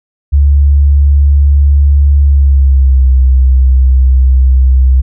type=tone with pitch glide; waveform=sine; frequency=71 to 64.73 Hz; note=C#2 to C2; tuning=+42 to -18 cents; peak=-3 dBFS; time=0.32-5.02 s; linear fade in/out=20 ms; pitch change=-160 cents; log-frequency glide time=2.21-3.09 s; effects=none